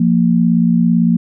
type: tone pair together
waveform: sine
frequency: 174.05 / 231.9 Hz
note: F3 / A#3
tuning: -6 / -9 cents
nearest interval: perfect fourth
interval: 497 cents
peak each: -12 dBFS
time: 0-1.17 s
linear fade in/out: 5 ms
effects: none